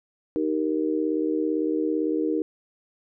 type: chord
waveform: sine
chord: Eb major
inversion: none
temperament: just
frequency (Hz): 311.1 / 388.9 / 466.7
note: Eb4 / G4 / Bb4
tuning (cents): 0 / -14 / +2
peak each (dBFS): -24 / -29 / -28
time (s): 0.36-2.42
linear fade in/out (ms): 0
effects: none